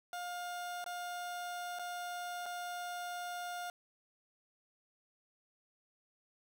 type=tone with dropouts; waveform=30% pulse; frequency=709 Hz; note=F5; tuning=26 cents sharp; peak=-37 dBFS; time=0.13-3.7 s; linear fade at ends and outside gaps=1 ms; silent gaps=0.842-0.862 / 1.788-1.794 / 2.458-2.462 s; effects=none